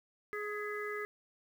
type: harmonic tone with a mistuned harmonic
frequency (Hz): 418.2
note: G#4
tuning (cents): +12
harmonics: 1 / 3 / 4 / 5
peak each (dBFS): -39 / -43 / -44 / -43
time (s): 0.33-1.05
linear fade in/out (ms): 0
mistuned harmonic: 5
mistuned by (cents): -58
effects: 10-bit